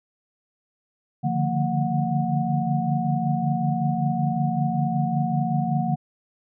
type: tone cluster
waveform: sine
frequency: 144.9 / 150.2 / 173.8 / 227.1 / 731 Hz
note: D3 / D3 / F3 / A#3 / F#5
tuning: -23 / +39 / -8 / -45 / -21 cents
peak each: -27 dBFS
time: 1.23-5.96 s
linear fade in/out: 20 ms
effects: none